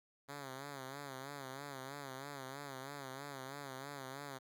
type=tone with vibrato; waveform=5% pulse; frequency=137.2 Hz; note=C#3; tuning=17 cents flat; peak=-34 dBFS; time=0.28-4.39 s; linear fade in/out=20 ms; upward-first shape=sine; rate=3.1 Hz; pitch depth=88 cents each way; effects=none